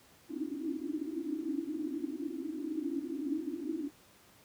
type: band-pass noise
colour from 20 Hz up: white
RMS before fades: -37 dBFS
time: 0.28-3.91 s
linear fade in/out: 50 ms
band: 270 to 330 Hz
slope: 96 dB/octave
effects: pink hiss -61 dBFS RMS until 4.44 s + high-pass 80 Hz 12 dB/octave